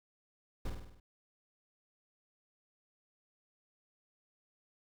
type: noise with echo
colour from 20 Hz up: brown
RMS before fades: -35 dBFS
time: 0.65-0.7 s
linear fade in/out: 5 ms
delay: 50 ms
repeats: 6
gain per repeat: -4 dB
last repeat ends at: 1 s
effects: none